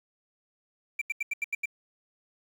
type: tone bursts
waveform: triangle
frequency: 2349 Hz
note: D7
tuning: in tune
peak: -25 dBFS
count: 7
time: 0.99-1.657 s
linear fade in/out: 5 ms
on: 25 ms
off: 82 ms
effects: 9-bit